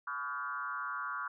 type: tone with frequency modulation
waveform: sine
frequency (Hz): 1276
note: D#6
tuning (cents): +43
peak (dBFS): -35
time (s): 0.07-1.28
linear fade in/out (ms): 5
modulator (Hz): 136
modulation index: 1.8
effects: none